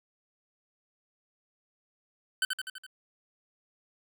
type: tone with echo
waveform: 25% pulse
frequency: 1525 Hz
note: G6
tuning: 48 cents flat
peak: -21 dBFS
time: 2.42-2.45 s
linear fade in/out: 2 ms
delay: 83 ms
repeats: 5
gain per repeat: -4 dB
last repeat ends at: 2.865 s
effects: none